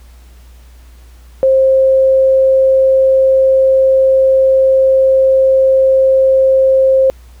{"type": "tone", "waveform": "sine", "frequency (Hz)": 530, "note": "C5", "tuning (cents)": 22, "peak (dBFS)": -6, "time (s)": [1.43, 7.1], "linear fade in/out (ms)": 0, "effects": ["added 60 Hz sine -36 dBFS peak until 7.4 s", "pink hiss -49 dBFS RMS until 7.4 s"]}